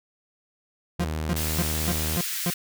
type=tone; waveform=sawtooth; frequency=78.1 Hz; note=D#2; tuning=7 cents sharp; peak=-23 dBFS; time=0.99-2.17 s; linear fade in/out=5 ms
type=tone bursts; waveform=40% pulse; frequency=174.61 Hz; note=F3; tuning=in tune; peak=-22 dBFS; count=6; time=1-2.502 s; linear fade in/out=2 ms; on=42 ms; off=250 ms
type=high-pass noise; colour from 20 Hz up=white; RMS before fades=-30 dBFS; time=1.36-2.54 s; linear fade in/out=5 ms; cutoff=1500 Hz; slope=24 dB/octave
effects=none